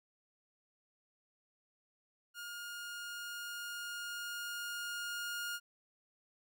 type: tone with level ramp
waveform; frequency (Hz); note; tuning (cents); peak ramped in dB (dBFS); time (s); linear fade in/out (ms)
sawtooth; 1421; F6; +30; -40 to -34; 2.34-5.6; 50
effects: none